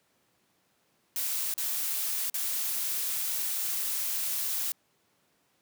blue noise with dropouts, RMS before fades -31 dBFS, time 1.16-4.72 s, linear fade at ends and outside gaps 1 ms, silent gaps 1.54-1.579 / 2.299-2.342 s, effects pink hiss -70 dBFS RMS until 5.61 s + high-pass 150 Hz 12 dB/octave

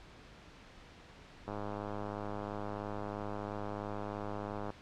click train, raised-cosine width 1 ms, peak -26 dBFS, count 333, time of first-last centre 1.48-4.703 s, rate 103 Hz, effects pink hiss -55 dBFS RMS until 4.81 s + low-pass 4000 Hz 12 dB/octave

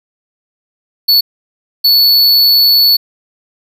square tone bursts at uneven times, 4435 Hz, C#8, in tune, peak -6 dBFS, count 2, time 1.08-1.21 / 1.84-2.97 s, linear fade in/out 10 ms, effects none

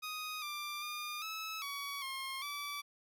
15% pulse tone with pitch steps, 1248 / 1185 / 1210 / 1299 / 1129 / 1070 / 1154 Hz, D#6 / D6 / D#6 / E6 / C#6 / C6 / D6, +5 / +15 / -49 / -26 / +31 / +38 / -31 cents, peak -33 dBFS, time 0.02-2.82 s, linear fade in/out 20 ms, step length 400 ms, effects none

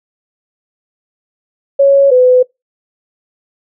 sine tone pair in turn, 554.4 / 503.8 Hz, C#5 / B4, 0 / +34 cents, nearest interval major second, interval 166 cents, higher first, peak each -4 dBFS, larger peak neither, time 1.79-2.11 / 2.11-2.43 s, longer neither, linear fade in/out 10 ms, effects noise-tail reverb RT60 0.2 s tail -25 dB re dry

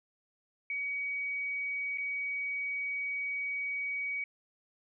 sine tone with dropouts, 2260 Hz, C#7, 33 cents sharp, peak -32 dBFS, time 0.7-4.24 s, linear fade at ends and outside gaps 2 ms, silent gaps 1.975-1.982 s, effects none

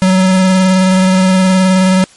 square tone with vibrato, 187.2 Hz, F#3, 20 cents sharp, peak -7 dBFS, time 0.02-2.04 s, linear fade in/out 0 ms, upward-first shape square, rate 19 Hz, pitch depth 16 cents each way, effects white hiss -42 dBFS RMS until 2.16 s + MP3 48 kbps

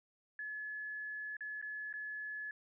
sine tone with dropouts, 1709 Hz, G#6, 49 cents sharp, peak -40 dBFS, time 0.39-2.51 s, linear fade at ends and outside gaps 2 ms, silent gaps 1.368-1.407 / 1.615-1.625 / 1.928-1.938 s, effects none

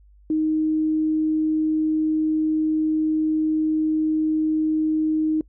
sine tone, 312 Hz, D#4, 5 cents sharp, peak -18 dBFS, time 0.3-5.41 s, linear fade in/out 2 ms, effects noise-tail reverb RT60 0.1 s tail -25 dB re dry + added 50 Hz sine -49 dBFS peak until 5.48 s

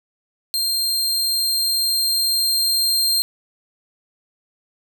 sawtooth tone with level ramp, 4186 Hz, C8, in tune, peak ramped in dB -16 to -13 dBFS, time 0.54-3.22 s, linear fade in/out 0 ms, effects none

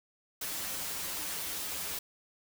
white noise with comb filter, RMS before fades -37 dBFS, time 0.41-1.99 s, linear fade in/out 5 ms, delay 8.3 ms, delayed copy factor -0.8, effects none

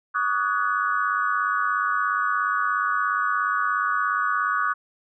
sine tone cluster, 1135 / 1232 / 1472 / 1690 Hz, C#6 / D#6 / F#6 / G#6, +41 / -17 / -9 / +30 cents, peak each -25 / -26 / -25 / -34 dBFS, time 0.14-4.74 s, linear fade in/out 20 ms, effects none

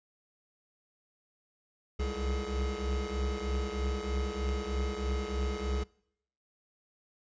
square tone cluster, 65 / 68.2 / 423.4 Hz, C2 / C#2 / G#4, -11 / -28 / +33 cents, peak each -35 / -36 / -38 dBFS, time 1.99-5.84 s, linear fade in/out 10 ms, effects noise-tail reverb RT60 0.7 s tail -24 dB re dry + resampled to 16000 Hz

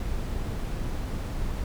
brown noise, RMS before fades -30 dBFS, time 0-1.64 s, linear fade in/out 2 ms, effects none

